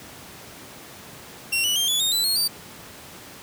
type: tone with pitch steps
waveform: sawtooth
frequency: 2739 / 2953 / 3183 / 3431 / 3699 / 3987 / 4298 / 4633 Hz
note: F7 / F#7 / G7 / A7 / A#7 / B7 / C8 / D8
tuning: -34 / -4 / +26 / -44 / -14 / +16 / +46 / -24 cents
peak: -17 dBFS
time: 1.52-2.48 s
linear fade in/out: 10 ms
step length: 120 ms
effects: pink hiss -42 dBFS RMS until 3.42 s + high-pass 100 Hz 12 dB/octave